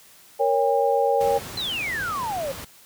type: chord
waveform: sine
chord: G diminished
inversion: first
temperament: equal with one note detuned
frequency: 466.2 / 554.4 / 804.6 Hz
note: Bb4 / Db5 / G5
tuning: 0 / 0 / +45 cents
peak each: -22 dBFS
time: 0.39-1.39 s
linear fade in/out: 20 ms
type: noise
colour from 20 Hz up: pink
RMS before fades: -36 dBFS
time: 1.2-2.65 s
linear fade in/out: 10 ms
type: exponential sweep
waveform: sine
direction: down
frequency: 4186 to 523.3 Hz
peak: -25 dBFS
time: 1.57-2.52 s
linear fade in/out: 5 ms
effects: white hiss -51 dBFS RMS until 2.85 s + high-pass 60 Hz 12 dB/octave